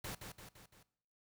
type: noise with echo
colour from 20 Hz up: pink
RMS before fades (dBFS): -44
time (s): 0.04-0.15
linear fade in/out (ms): 5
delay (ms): 170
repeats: 4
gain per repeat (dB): -5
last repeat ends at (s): 0.83
effects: noise-tail reverb RT60 0.7 s tail -19 dB re dry